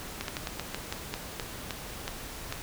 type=slowing click train; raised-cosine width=0.2 ms; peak=-15 dBFS; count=12; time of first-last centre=0.21-2.525 s; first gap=72 ms; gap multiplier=1.2; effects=pink hiss -41 dBFS RMS until 2.62 s

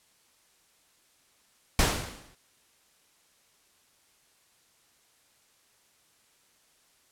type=noise with exponential decay; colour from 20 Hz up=pink; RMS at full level=-20 dBFS; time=1.79-2.35 s; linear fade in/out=1 ms; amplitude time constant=120 ms; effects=white hiss -65 dBFS RMS until 7.11 s + low-pass 11000 Hz 12 dB/octave

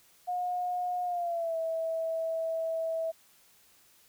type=tone with pitch glide; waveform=sine; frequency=719 to 651.8 Hz; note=F#5 to E5; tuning=-50 to -20 cents; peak=-29 dBFS; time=0.27-3.12 s; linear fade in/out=20 ms; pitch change=-170 cents; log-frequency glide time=1.04-1.57 s; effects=white hiss -62 dBFS RMS until 4.08 s

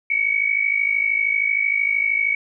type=tone pair together; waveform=sine; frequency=2224 / 2277 Hz; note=C#7 / C#7; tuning=+5 / +46 cents; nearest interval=unison; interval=41 cents; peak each=-20 dBFS; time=0.1-2.35 s; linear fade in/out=5 ms; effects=none

